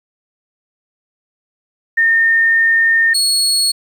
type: tone pair in turn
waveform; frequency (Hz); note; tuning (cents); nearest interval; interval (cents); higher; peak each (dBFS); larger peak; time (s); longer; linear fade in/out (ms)
sine / 30% pulse; 1823 / 4345; A#6 / C#8; -39 / -35; octave + minor third; 1504; second; -9; neither; 1.97-3.14 / 3.14-3.72; first; 10
effects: 8-bit